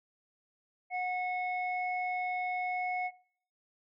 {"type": "tone pair together", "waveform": "sine", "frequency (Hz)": [730, 2191], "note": ["F#5", "C#7"], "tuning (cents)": [-24, -21], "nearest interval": "octave + perfect fifth", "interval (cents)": 1903, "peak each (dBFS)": [-32, -36], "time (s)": [0.9, 3.11], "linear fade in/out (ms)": 50, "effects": ["noise-tail reverb RT60 0.6 s tail -19 dB re dry", "tanh soft clip ceiling -24 dBFS"]}